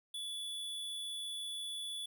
square tone, 3439 Hz, A7, 40 cents flat, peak -40 dBFS, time 0.14-2.06 s, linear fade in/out 5 ms, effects none

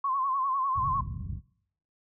sine tone with vibrato, 1072 Hz, C6, 42 cents sharp, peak -25 dBFS, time 0.04-1.01 s, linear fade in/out 5 ms, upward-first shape sine, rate 10 Hz, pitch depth 81 cents each way
pink low-pass noise, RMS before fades -32 dBFS, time 0.74-1.41 s, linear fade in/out 50 ms, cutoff 150 Hz, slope 24 dB/octave
effects noise-tail reverb RT60 0.7 s tail -23 dB re dry + high-pass 60 Hz 12 dB/octave

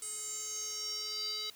square tone with band-pass filter sweep, 427.4 Hz, G#4, 50 cents sharp, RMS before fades -39 dBFS, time 0.02-1.5 s, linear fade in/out 2 ms, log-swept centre 8400 to 4200 Hz, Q 7.9, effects white hiss -57 dBFS RMS until 1.55 s

